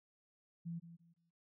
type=tone with echo; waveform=sine; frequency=168.4 Hz; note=E3; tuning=37 cents sharp; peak=-40 dBFS; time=0.65-0.8 s; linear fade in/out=20 ms; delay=170 ms; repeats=3; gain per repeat=-12 dB; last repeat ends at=1.31 s; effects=none